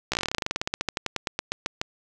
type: slowing click train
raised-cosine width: 0.2 ms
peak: -8 dBFS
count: 29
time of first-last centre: 0.12-1.815 s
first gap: 15 ms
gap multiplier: 1.09
effects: none